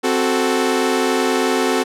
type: chord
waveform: sawtooth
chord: F# diminished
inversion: second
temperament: equal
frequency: 261.6 / 370 / 440 Hz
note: C4 / F#4 / A4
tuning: 0 / 0 / 0 cents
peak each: -16 dBFS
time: 0.03-1.84 s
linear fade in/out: 20 ms
effects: low-pass 11000 Hz 12 dB/octave